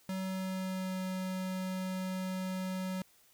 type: tone with pitch glide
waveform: square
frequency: 189 to 186.61 Hz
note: F#3 to F#3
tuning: +37 to +15 cents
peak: -35 dBFS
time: 0.09-3.02 s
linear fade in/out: 2 ms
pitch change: -22 cents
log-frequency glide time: 0.2-1.01 s
effects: white hiss -65 dBFS RMS until 3.33 s